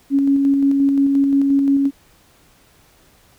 sine tone with tremolo, 277.2 Hz, C#4, in tune, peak -11 dBFS, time 0.1-1.91 s, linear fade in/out 50 ms, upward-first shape square, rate 5.7 Hz, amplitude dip 25%, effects pink hiss -53 dBFS RMS until 3.38 s

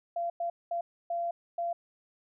sine tone bursts at uneven times, 686 Hz, F5, 31 cents flat, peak -29 dBFS, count 5, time 0.16-0.3 / 0.4-0.5 / 0.71-0.81 / 1.1-1.31 / 1.58-1.73 s, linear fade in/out 5 ms, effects none

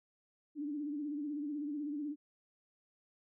sine tone with vibrato, 293.7 Hz, D4, in tune, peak -36 dBFS, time 0.55-2.16 s, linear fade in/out 50 ms, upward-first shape sine, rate 16 Hz, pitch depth 73 cents each way, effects none

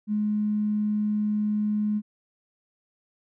triangle tone with tanh clipping, 210.4 Hz, G#3, 23 cents sharp, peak -22 dBFS, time 0.07-2.02 s, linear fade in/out 50 ms, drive 3 dB, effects none

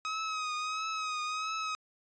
sawtooth tone with vibrato, 1265 Hz, D#6, 28 cents sharp, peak -29 dBFS, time 0.05-1.75 s, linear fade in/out 0 ms, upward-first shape triangle, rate 1.5 Hz, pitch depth 52 cents each way, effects resampled to 16000 Hz

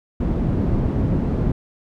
white low-pass noise, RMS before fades -20 dBFS, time 0.2-1.52 s, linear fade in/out 5 ms, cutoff 210 Hz, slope 12 dB/octave, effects none

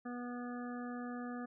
harmonic tone, 244.1 Hz, B3, 20 cents flat, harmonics 1 / 2 / 3 / 5 / 6 / 7, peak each -41 / -50 / -50 / -51 / -57 / -54 dBFS, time 0.05-1.46 s, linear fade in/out 10 ms, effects none

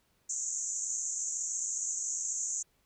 white band-pass noise, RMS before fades -35 dBFS, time 0.29-2.63 s, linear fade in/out 10 ms, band 6300 to 7400 Hz, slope 96 dB/octave, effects pink hiss -72 dBFS RMS until 2.85 s

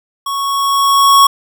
square tone with level ramp, 1108 Hz, C#6, 1 cent flat, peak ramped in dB -18 to -4 dBFS, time 0.26-1.27 s, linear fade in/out 5 ms, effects none

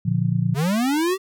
sine chord, Bb major, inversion none, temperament just, 116.54 / 145.68 / 174.81 Hz, Bb2 / D3 / F3, 0 / -14 / +2 cents, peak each -22 / -23 / -22 dBFS, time 0.05-0.55 s, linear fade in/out 10 ms
square linear sweep, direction up, 127.3 to 392 Hz, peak -19 dBFS, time 0.54-1.18 s, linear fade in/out 50 ms
effects none

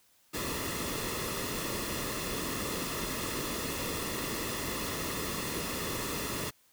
pink noise with comb filter, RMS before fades -35 dBFS, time 0.33-6.51 s, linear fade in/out 20 ms, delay 1.3 ms, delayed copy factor -0.6, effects white hiss -66 dBFS RMS until 6.72 s

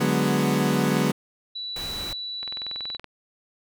30% pulse chord, G# half-diminished seventh, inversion second, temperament equal, 146.83 / 185 / 207.7 / 246.9 Hz, D3 / F#3 / G#3 / B3, 0 / 0 / 0 / 0 cents, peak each -23 dBFS, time 0-1.12 s, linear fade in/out 10 ms
sine tone, 3947 Hz, B7, 2 cents flat, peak -30 dBFS, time 1.55-2.97 s, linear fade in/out 10 ms
pink noise, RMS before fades -36 dBFS, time 1.76-2.13 s, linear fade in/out 2 ms
click train, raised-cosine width 0.3 ms, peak -22 dBFS, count 14, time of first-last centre 2.43-3.043 s, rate 21.2 Hz
effects none

